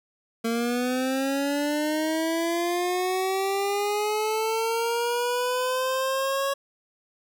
25% pulse linear sweep, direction up, 227.1 to 554.4 Hz, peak -20 dBFS, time 0.44-6.54 s, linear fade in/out 10 ms, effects none

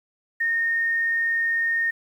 sine tone, 1839 Hz, A#6, 24 cents flat, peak -20 dBFS, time 0.4-1.91 s, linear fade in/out 10 ms, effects 9-bit

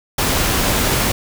pink noise, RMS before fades -17 dBFS, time 0.18-1.12 s, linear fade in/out 5 ms, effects none

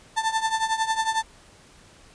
35% pulse tone with tremolo, 888 Hz, A5, 16 cents sharp, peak -17 dBFS, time 0.16-1.23 s, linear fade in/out 20 ms, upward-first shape triangle, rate 11 Hz, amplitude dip 85%, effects pink hiss -52 dBFS RMS until 2.14 s + resampled to 22050 Hz

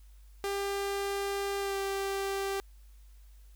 sawtooth tone with pitch glide, 398.1 to 392.4 Hz, G4 to G4, +27 to +2 cents, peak -27 dBFS, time 0.44-2.6 s, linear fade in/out 0 ms, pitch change -25 cents, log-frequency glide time 1.59-1.77 s, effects added 50 Hz sine -51 dBFS peak until 3.55 s + white hiss -68 dBFS RMS until 3.55 s

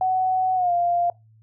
sine tone with pitch glide, 747 to 697 Hz, F#5 to F5, +16 to -4 cents, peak -18 dBFS, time 0.01-1.1 s, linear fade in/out 2 ms, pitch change -120 cents, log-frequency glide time 0.55-0.72 s, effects noise-tail reverb RT60 0.2 s tail -22 dB re dry + added 110 Hz sine -51 dBFS peak until 1.42 s

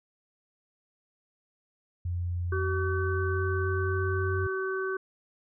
sine tone with pitch glide, 87.7 to 92.38 Hz, F2 to F#2, +8 to -2 cents, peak -28 dBFS, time 2.05-4.47 s, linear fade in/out 5 ms, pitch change +90 cents, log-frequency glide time 2.68-4.22 s
harmonic tone, 380.5 Hz, F#4, 48 cents sharp, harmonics 1 / 3 / 4, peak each -30 / -37 / -34 dBFS, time 2.52-4.97 s, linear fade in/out 5 ms
effects none

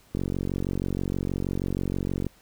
click train, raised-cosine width 3 ms, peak -15 dBFS, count 99, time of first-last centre 0.15-2.267 s, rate 46.3 Hz, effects pink hiss -58 dBFS RMS until 2.41 s

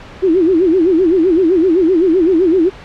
sine tone with vibrato, 349.2 Hz, F4, in tune, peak -8 dBFS, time 0.22-2.7 s, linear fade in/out 20 ms, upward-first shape sine, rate 7.8 Hz, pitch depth 180 cents each way, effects pink hiss -34 dBFS RMS until 2.84 s + low-pass 3000 Hz 12 dB/octave

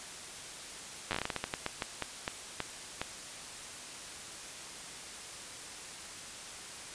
slowing click train, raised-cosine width 0.3 ms, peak -16 dBFS, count 18, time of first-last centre 1.11-3.016 s, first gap 9 ms, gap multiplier 1.27, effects white hiss -45 dBFS RMS until 6.94 s + resampled to 22050 Hz

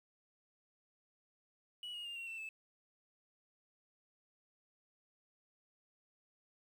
sine tone with pitch steps, 2933 / 2868 / 2804 / 2741 / 2680 / 2621 Hz, F#7 / F7 / F7 / F7 / E7 / E7, -16 / +45 / +6 / -33 / +28 / -11 cents, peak -40 dBFS, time 1.83-2.49 s, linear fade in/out 2 ms, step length 110 ms, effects tanh soft clip ceiling -42 dBFS + 11-bit

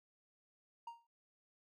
triangle tone with exponential decay, 932.3 Hz, A#5, in tune, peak -40 dBFS, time 0.87-1.07 s, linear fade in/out 5 ms, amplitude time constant 42 ms, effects none

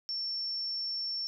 sine tone, 5430 Hz, F8, 50 cents flat, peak -32 dBFS, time 0.09-1.27 s, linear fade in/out 0 ms, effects none

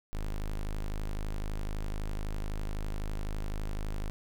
square tone, 25.96 Hz, G#0, in tune, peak -32 dBFS, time 0.13-4.1 s, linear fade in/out 0 ms, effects none

